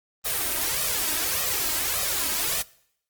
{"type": "noise with flanger", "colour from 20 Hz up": "white", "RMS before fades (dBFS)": -26, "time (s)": [0.24, 2.63], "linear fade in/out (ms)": 20, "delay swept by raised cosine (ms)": [1.6, 3.2], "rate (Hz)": 1.7, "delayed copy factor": 0.75, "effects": ["noise-tail reverb RT60 0.7 s tail -22 dB re dry", "Opus 24 kbps"]}